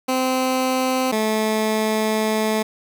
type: tone pair in turn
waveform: 15% pulse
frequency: 258.7 / 217.4 Hz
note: C4 / A3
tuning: -19 / -21 cents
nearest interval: minor third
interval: 302 cents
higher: first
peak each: -12 dBFS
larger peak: neither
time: 0.08-1.12 / 1.12-2.63 s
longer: second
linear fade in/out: 10 ms
effects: none